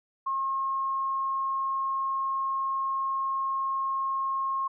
sine tone, 1077 Hz, C6, 50 cents sharp, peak -26 dBFS, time 0.26-4.68 s, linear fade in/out 10 ms, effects none

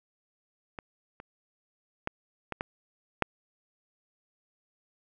clicks, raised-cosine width 0.5 ms, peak -23 / -28 / -15 / -18 / -16 / -8 dBFS, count 6, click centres 0.788 / 1.201 / 2.074 / 2.523 / 2.609 / 3.223 s, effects none

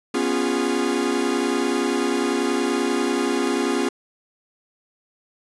45% pulse chord, C# dominant seventh, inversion third, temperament equal with one note detuned, 246.9 / 277.2 / 349.2 / 410.1 Hz, B3 / C#4 / E#4 / G#4, 0 / 0 / 0 / -22 cents, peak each -26 / -25 / -25 / -26 dBFS, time 0.14-3.89 s, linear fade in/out 5 ms, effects resampled to 24000 Hz + 9-bit

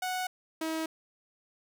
sawtooth tone pair in turn, 738 / 320.3 Hz, F#5 / E4, -5 / -50 cents, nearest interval octave + major second, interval 1445 cents, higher first, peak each -27 dBFS, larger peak neither, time 0.02-0.27 / 0.61-0.86 s, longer neither, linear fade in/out 5 ms, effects none

